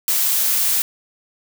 blue noise, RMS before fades -18 dBFS, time 0.08-0.82 s, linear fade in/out 0 ms, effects none

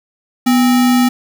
sine tone with sample-and-hold, 246.9 Hz, B3, in tune, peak -8 dBFS, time 0.46-1.09 s, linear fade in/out 10 ms, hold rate 1050 Hz, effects none

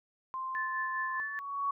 sine tone, 1046.5 Hz, C6, in tune, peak -34 dBFS, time 0.34-1.2 s, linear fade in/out 0 ms
sine tone with tremolo, 1749 Hz, A6, 11 cents flat, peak -32 dBFS, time 0.55-1.39 s, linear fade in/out 0 ms, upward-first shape sine, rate 4.9 Hz, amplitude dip 45%
sine tone with exponential growth, 1120 Hz, C#6, 18 cents sharp, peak -27 dBFS, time 0.74-1.71 s, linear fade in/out 5 ms, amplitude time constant 210 ms
effects none

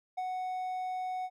triangle tone with ADSR envelope, 740 Hz, F#5, in tune, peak -29 dBFS, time 0.17-1.3 s, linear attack 14 ms, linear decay 34 ms, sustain -2 dB, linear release 53 ms, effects none

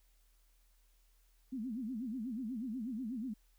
sine tone with vibrato, 237.6 Hz, A#3, 33 cents sharp, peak -37 dBFS, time 1.52-3.34 s, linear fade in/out 10 ms, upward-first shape sine, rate 8.2 Hz, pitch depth 220 cents each way, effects added 40 Hz sine -66 dBFS peak until 3.58 s + white hiss -75 dBFS RMS until 3.58 s

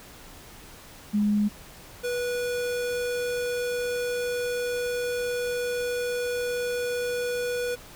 sine / square tone pair in turn, 207.7 / 488.3 Hz, G#3 / B4, 0 / -20 cents, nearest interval octave + minor third, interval 1480 cents, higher second, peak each -20 / -27 dBFS, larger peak first, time 1.13-1.49 / 2.03-7.76 s, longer second, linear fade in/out 20 ms, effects pink hiss -47 dBFS RMS until 7.95 s

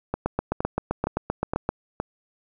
two click trains, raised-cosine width 1 ms, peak -9 / -11 dBFS, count 12 / 5, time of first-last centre 0.26-1.69 / 0.14-2 s, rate 7.69 / 2.15 Hz, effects none

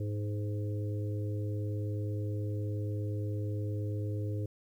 harmonic tone with a mistuned harmonic, 103.83 Hz, G#2, in tune, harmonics 1 / 3 / 4 / 5, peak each -32 / -42 / -44 / -46 dBFS, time 0-4.46 s, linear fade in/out 5 ms, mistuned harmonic 4, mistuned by +20 cents, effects 11-bit

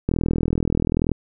click train, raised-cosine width 3 ms, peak -7 dBFS, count 43, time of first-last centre 0.09-1.117 s, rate 40.9 Hz, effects none

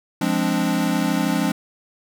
square chord, D half-diminished seventh, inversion first, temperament equal, 174.61 / 207.7 / 261.6 / 293.7 Hz, F3 / Ab3 / C4 / D4, 0 / 0 / 0 / 0 cents, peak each -25 dBFS, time 0.21-1.52 s, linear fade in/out 5 ms, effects none

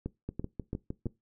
two click trains, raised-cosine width 3 ms, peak -22 / -21 dBFS, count 6 / 4, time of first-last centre 0.29-1.058 / 0.06-1.067 s, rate 6.51 / 2.98 Hz, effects noise-tail reverb RT60 0.2 s tail -20 dB re dry

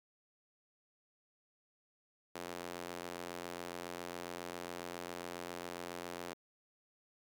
sawtooth tone with high-pass filter, 87.31 Hz, F2, in tune, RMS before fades -45 dBFS, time 2.35-6.34 s, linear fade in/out 5 ms, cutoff 390 Hz, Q 0.88, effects none

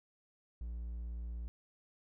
triangle tone, 58.27 Hz, A#1, in tune, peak -37 dBFS, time 0.61-1.48 s, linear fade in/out 0 ms, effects none

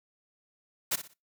white noise with echo, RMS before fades -28 dBFS, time 0.91-0.96 s, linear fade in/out 10 ms, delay 60 ms, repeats 3, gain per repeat -11 dB, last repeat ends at 1.14 s, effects noise-tail reverb RT60 0.2 s tail -20 dB re dry + high-pass 100 Hz 12 dB/octave

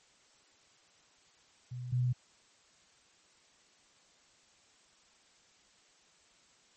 sine tone pair in turn, 124 / 124.47 Hz, B2 / B2, +7 / +14 cents, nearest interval unison, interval 7 cents, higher second, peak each -38 / -27 dBFS, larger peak second, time 1.71-1.92 / 1.92-2.13 s, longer neither, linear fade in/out 10 ms, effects white hiss -65 dBFS RMS until 6.76 s + MP3 32 kbps

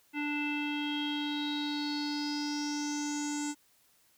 square tone with low-pass filter sweep, 293.7 Hz, D4, in tune, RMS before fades -34 dBFS, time 0.13-3.55 s, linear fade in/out 50 ms, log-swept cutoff 2400 to 7600 Hz, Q 7.6, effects white hiss -67 dBFS RMS until 4.17 s

